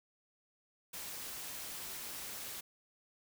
white noise with amplitude modulation, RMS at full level -43 dBFS, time 0.93-2.61 s, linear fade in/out 10 ms, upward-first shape sine, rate 239 Hz, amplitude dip 30%, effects none

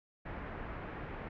pink low-pass noise, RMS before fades -43 dBFS, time 0.25-1.29 s, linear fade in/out 10 ms, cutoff 2100 Hz, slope 24 dB/octave, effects none

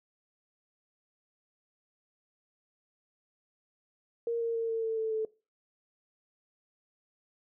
sine tone with pitch steps, 466.2 / 461.4 / 456.6 / 451.9 / 447.2 / 442.6 / 438 Hz, A#4 / A#4 / A#4 / A4 / A4 / A4 / A4, 0 / -18 / -36 / +46 / +28 / +10 / -8 cents, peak -28 dBFS, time 4.27-5.25 s, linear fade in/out 2 ms, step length 140 ms, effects noise-tail reverb RT60 0.3 s tail -21 dB re dry

